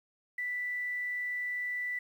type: tone with quantisation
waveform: sine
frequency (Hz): 1975.5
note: B6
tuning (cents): 0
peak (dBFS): -32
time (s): 0.38-1.99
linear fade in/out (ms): 5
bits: 10
effects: none